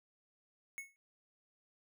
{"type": "tone with exponential decay", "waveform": "square", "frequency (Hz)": 2197, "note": "C#7", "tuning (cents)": -16, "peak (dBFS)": -39, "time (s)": [0.78, 0.96], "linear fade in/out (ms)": 0, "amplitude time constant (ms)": 38, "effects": []}